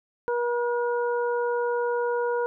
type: harmonic tone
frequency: 480 Hz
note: B4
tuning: 49 cents flat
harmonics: 1 / 2 / 3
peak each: -24 / -30 / -34 dBFS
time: 0.28-2.46 s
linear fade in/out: 0 ms
effects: none